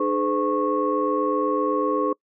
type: tone cluster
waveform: sine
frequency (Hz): 300.7 / 421.1 / 509 / 1098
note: D4 / G#4 / C5 / C#6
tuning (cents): +41 / +24 / -48 / -17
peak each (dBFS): -25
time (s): 0-2.13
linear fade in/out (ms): 5
effects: noise-tail reverb RT60 0.1 s tail -26 dB re dry + tanh soft clip ceiling -9 dBFS